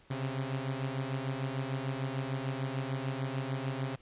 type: beating tone pair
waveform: sawtooth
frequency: 130.81 / 137.51 Hz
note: C3 / C#3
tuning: 0 / -14 cents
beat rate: 6.7 Hz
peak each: -31 / -33 dBFS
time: 0.1-3.96 s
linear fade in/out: 10 ms
effects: pink hiss -62 dBFS RMS until 4.01 s + resampled to 8000 Hz